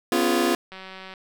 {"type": "chord", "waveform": "sawtooth", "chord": "C# dominant seventh", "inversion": "third", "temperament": "just", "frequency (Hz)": [249.5, 277.2, 346.5, 415.8], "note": ["B3", "C#4", "E#4", "G#4"], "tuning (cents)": [18, 0, -14, 2], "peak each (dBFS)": [-21, -23, -18, -24], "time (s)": [0.12, 0.55], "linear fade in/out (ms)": 2}
{"type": "click train", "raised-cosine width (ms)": 0.3, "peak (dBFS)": -24, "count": 80, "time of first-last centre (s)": [0.72, 1.138], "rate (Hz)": 189}
{"effects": []}